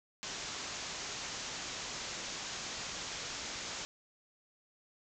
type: low-pass noise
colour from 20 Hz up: white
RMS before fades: -42 dBFS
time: 0.23-3.85 s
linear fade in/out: 0 ms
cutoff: 7300 Hz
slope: 96 dB/octave
effects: none